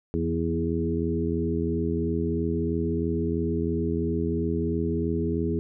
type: harmonic tone with a mistuned harmonic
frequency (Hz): 83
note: E2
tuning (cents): +12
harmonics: 1 / 2 / 3 / 4 / 5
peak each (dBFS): -30 / -30 / -30 / -30 / -30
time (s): 0.14-5.59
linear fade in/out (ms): 0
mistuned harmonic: 3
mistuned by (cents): -24
effects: none